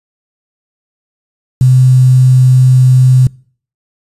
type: tone with quantisation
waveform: sine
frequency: 128.4 Hz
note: C3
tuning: 32 cents flat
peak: -3 dBFS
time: 1.61-3.27 s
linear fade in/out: 2 ms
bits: 5
effects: noise-tail reverb RT60 0.5 s tail -25 dB re dry + resampled to 32000 Hz